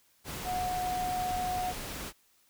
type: tone in noise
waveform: sine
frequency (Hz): 730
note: F#5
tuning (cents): -24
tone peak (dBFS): -30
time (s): 0.44-1.74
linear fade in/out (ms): 50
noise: pink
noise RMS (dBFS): -39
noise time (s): 0.24-2.13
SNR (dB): +6
effects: white hiss -67 dBFS RMS until 2.49 s